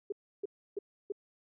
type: tone bursts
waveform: sine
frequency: 404.1 Hz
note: G#4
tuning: 47 cents flat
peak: -32 dBFS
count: 4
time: 0.1-1.122 s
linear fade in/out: 5 ms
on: 23 ms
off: 310 ms
effects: none